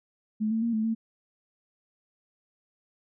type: tone with pitch steps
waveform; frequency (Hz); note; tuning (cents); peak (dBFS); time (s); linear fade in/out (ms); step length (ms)
sine; 215.5 / 223.6 / 232.7 / 218.5 / 224.6; A3 / A3 / A#3 / A3 / A3; -36 / +28 / -3 / -12 / +36; -24; 0.4-0.95; 20; 110
effects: none